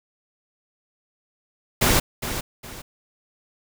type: noise with echo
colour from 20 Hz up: pink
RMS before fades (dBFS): -18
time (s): 1.81-2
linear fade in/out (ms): 10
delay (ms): 410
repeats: 2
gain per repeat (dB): -10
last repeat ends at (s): 2.82
effects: none